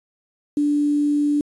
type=tone with quantisation; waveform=sine; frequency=292.5 Hz; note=D4; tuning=7 cents flat; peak=-16 dBFS; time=0.57-1.41 s; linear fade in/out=2 ms; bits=7; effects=resampled to 24000 Hz